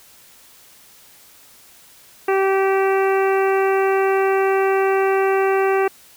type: harmonic tone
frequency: 387.1 Hz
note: G4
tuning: 22 cents flat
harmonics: 1 / 2 / 3 / 4 / 5 / 6 / 7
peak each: -16 / -22 / -26 / -28 / -30 / -32 / -33 dBFS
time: 2.28-5.88 s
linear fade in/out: 5 ms
effects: white hiss -48 dBFS RMS until 6.16 s